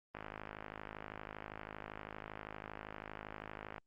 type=click train; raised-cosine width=0.5 ms; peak=-29 dBFS; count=192; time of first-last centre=0.15-3.781 s; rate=52.6 Hz; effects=Opus 24 kbps